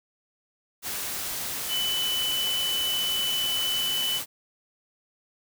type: tone in noise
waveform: sine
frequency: 2995 Hz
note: F#7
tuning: 20 cents sharp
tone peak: -25 dBFS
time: 1.68-4.21 s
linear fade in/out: 50 ms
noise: white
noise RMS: -32 dBFS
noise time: 0.82-4.26 s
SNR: +4 dB
effects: none